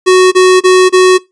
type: tone bursts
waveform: square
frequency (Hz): 369.9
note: F#4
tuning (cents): 0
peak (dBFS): -3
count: 4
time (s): 0.06-1.184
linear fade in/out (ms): 20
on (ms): 260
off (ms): 28
effects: noise-tail reverb RT60 0.2 s tail -21 dB re dry + resampled to 22050 Hz